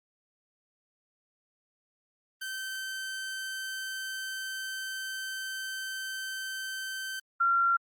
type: tone pair in turn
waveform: sawtooth / sine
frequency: 1546 / 1374.3 Hz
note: G6 / F6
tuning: -24 / -28 cents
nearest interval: major second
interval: 204 cents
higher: first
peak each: -31 / -22 dBFS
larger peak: second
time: 2.41-7.2 / 7.4-7.77 s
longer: first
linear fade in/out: 10 ms
effects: Opus 32 kbps